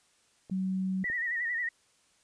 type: clicks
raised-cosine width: 2 ms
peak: -33 dBFS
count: 3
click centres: 0.498 / 1.042 / 1.1 s
type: tone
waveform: sine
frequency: 188.5 Hz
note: F#3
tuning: 32 cents sharp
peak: -28 dBFS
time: 0.51-1.04 s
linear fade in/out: 10 ms
type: tone with vibrato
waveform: sine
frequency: 1900 Hz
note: A#6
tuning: 33 cents sharp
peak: -29 dBFS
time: 1.04-1.69 s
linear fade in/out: 5 ms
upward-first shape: sine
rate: 11 Hz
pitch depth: 73 cents each way
effects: white hiss -67 dBFS RMS until 2.23 s + resampled to 22050 Hz